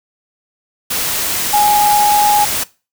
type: tone in noise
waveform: sine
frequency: 830.6 Hz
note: G#5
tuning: in tune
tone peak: -9 dBFS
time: 1.53-2.45 s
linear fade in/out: 10 ms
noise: white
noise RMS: -18 dBFS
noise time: 0.9-2.64 s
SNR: +6 dB
effects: noise-tail reverb RT60 0.3 s tail -20 dB re dry